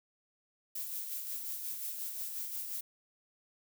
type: noise with tremolo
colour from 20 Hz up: violet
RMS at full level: -38 dBFS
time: 0.75-2.81 s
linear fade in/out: 5 ms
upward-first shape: sine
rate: 5.6 Hz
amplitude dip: 40%
effects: none